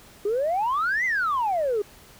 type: exponential two-way sweep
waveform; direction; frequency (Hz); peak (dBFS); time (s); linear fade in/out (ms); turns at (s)
sine; up then down; 394.5 to 2093 to 396.4; -20; 0.25-1.82; 5; 1.05
effects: tanh soft clip ceiling -18 dBFS + pink hiss -50 dBFS RMS until 2.19 s